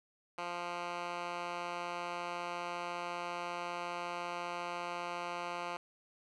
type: tone with band-pass filter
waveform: 10% pulse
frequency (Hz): 174.61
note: F3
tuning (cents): 0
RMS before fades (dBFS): -40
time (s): 0.38-5.77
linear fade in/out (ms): 5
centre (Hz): 1500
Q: 0.84
effects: resampled to 24000 Hz + 11-bit